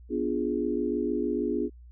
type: chord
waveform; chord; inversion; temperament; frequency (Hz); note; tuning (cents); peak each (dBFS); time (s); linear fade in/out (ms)
sine; B diminished seventh; none; equal; 246.9 / 293.7 / 349.2 / 415.3; B3 / D4 / F4 / Ab4; 0 / 0 / 0 / 0; -31; 0.09-1.7; 50
effects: added 60 Hz sine -46 dBFS peak until 1.91 s